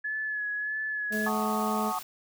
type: tone with vibrato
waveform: sine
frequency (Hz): 1707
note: G#6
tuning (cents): +47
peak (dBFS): -29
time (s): 0.04-1.29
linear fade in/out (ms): 10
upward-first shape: sine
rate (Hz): 1.6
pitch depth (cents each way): 30
type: harmonic tone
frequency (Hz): 214.9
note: A3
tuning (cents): -41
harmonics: 1 / 2 / 3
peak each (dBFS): -30 / -35 / -37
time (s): 1.1-1.93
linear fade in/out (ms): 50
type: noise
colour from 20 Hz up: white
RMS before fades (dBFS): -42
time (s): 1.12-2.03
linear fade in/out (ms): 5
type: chord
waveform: sine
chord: D# half-diminished seventh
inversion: first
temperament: equal with one note detuned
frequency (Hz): 740 / 880 / 1108.7 / 1248.1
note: F#5 / A5 / C#6 / D#6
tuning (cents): 0 / 0 / 0 / +5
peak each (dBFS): -34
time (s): 1.26-1.99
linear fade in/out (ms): 5
effects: none